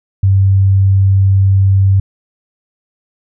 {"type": "tone", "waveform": "sine", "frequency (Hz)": 97, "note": "G2", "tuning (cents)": -18, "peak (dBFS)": -6, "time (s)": [0.23, 2], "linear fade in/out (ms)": 5, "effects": []}